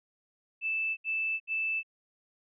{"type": "tone bursts", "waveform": "sine", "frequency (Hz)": 2637, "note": "E7", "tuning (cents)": 0, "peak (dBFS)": -28, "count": 3, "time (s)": [0.61, 1.832], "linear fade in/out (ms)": 50, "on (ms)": 360, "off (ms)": 71, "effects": []}